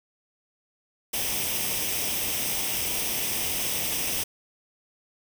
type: noise with comb filter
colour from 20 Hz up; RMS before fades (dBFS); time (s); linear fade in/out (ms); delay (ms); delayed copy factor
white; -28; 1.13-4.24; 10; 0.35; +0.6
effects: none